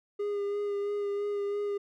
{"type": "tone with vibrato", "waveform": "triangle", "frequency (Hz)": 407.4, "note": "G#4", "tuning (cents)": -33, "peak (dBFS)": -27, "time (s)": [0.19, 1.78], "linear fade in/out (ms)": 10, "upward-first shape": "sine", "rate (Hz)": 3, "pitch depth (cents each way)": 19, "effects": []}